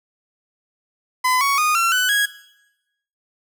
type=tone with pitch steps; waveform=30% pulse; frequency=1012 / 1116.4 / 1231.6 / 1358.7 / 1498.9 / 1653.5 Hz; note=B5 / C#6 / D#6 / F6 / F#6 / G#6; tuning=+42 / +12 / -18 / -48 / +22 / -8 cents; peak=-13 dBFS; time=1.24-2.26 s; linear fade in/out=10 ms; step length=170 ms; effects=noise-tail reverb RT60 0.9 s tail -18 dB re dry